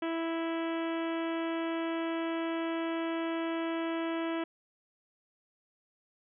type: harmonic tone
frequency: 329.6 Hz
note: E4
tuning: in tune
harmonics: 1 / 2 / 3 / 4 / 5 / 6 / 7 / 8 / 9 / 10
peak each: -32 / -38 / -42 / -44 / -46 / -48 / -49 / -50 / -51 / -52 dBFS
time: 0.02-4.44 s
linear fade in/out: 5 ms
effects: none